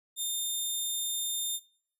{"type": "tone", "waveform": "10% pulse", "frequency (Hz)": 3625, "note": "A#7", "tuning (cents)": -49, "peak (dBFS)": -22, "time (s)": [0.16, 1.6], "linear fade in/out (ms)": 50, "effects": ["noise-tail reverb RT60 0.6 s tail -22 dB re dry", "resampled to 32000 Hz"]}